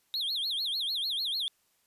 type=tone with vibrato; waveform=triangle; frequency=3713 Hz; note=A#7; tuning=8 cents flat; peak=-28 dBFS; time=0.14-1.48 s; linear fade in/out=0 ms; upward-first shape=sine; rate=6.7 Hz; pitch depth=270 cents each way; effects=white hiss -71 dBFS RMS until 1.86 s + resampled to 32000 Hz